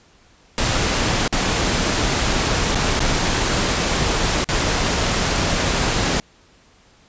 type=noise with dropouts; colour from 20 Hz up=pink; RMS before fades=-19 dBFS; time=0.58-6.2 s; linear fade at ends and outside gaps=0 ms; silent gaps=1.278-1.326 / 2.747-2.755 / 2.993-3.004 / 4.443-4.489 s; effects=pink hiss -53 dBFS RMS until 7.08 s + resampled to 16000 Hz